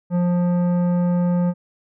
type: tone with tanh clipping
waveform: triangle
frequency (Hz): 176.4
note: F3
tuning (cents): +18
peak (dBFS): -18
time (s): 0.1-1.54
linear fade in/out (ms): 50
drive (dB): 16
effects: none